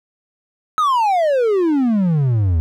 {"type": "exponential sweep", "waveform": "triangle", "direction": "down", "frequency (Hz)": [1300, 77.78], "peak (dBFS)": -11, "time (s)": [0.78, 2.6], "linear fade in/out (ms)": 0, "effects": []}